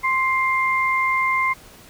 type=tone pair together; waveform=sine; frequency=1050 / 2100 Hz; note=C6 / C7; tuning=+6 / +6 cents; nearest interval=octave; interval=1200 cents; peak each=-20 dBFS; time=0.03-1.54 s; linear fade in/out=20 ms; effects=pink hiss -46 dBFS RMS until 1.89 s